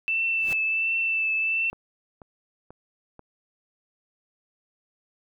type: tone with vibrato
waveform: sine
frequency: 2654 Hz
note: E7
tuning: 11 cents sharp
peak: -22 dBFS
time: 0.08-1.7 s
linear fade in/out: 0 ms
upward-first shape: triangle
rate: 1.4 Hz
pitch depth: 26 cents each way
type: noise with exponential growth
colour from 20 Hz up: pink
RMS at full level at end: -34 dBFS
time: 0.34-0.53 s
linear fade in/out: 1 ms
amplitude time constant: 40 ms
type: click train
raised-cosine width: 1 ms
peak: -30 dBFS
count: 4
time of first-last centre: 1.73-3.193 s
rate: 2.05 Hz
effects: none